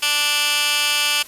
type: tone with high-pass filter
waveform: 15% pulse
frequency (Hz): 293.7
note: D4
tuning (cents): 0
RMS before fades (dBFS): -19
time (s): 0.02-1.23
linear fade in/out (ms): 10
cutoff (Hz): 2400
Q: 1.5
effects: white hiss -41 dBFS RMS until 1.27 s + resampled to 32000 Hz